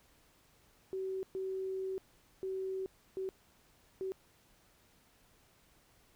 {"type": "tone bursts at uneven times", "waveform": "sine", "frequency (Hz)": 380.3, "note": "F#4", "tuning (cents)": 48, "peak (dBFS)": -35, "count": 5, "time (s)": [[0.93, 1.23], [1.35, 1.98], [2.43, 2.86], [3.17, 3.29], [4.01, 4.12]], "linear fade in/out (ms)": 0, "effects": ["pink hiss -67 dBFS RMS until 6.15 s"]}